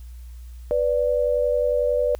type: tone pair together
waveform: sine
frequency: 493.9 / 585 Hz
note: B4 / D5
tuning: 0 / -7 cents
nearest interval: minor third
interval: 293 cents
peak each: -21 dBFS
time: 0.71-2.15 s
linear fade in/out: 0 ms
effects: added 60 Hz sine -36 dBFS peak until 2.19 s + white hiss -58 dBFS RMS until 2.19 s